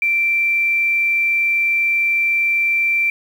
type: tone with quantisation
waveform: sine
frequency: 2349 Hz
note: D7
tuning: in tune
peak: -14 dBFS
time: 0.02-3.1 s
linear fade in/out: 2 ms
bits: 7
effects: none